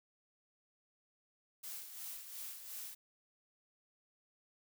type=noise with tremolo; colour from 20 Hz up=blue; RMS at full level=-45 dBFS; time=1.63-2.95 s; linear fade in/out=10 ms; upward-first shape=sine; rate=2.8 Hz; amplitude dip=55%; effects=none